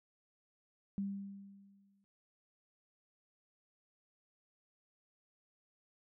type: tone with exponential decay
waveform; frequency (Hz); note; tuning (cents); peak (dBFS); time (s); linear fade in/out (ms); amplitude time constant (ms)
sine; 198; G3; +18; -33; 0.98-2.04; 0; 230
effects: none